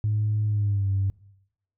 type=tone with pitch glide; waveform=sine; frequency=106.3 to 97.48 Hz; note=G#2 to G2; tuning=+41 to -9 cents; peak=-20 dBFS; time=0.04-1.1 s; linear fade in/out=0 ms; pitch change=-150 cents; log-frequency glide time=0.46-0.91 s; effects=noise-tail reverb RT60 0.8 s tail -22 dB re dry + tanh soft clip ceiling -17 dBFS